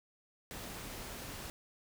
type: noise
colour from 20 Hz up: pink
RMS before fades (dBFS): -45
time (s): 0.51-1.5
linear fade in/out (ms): 0
effects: none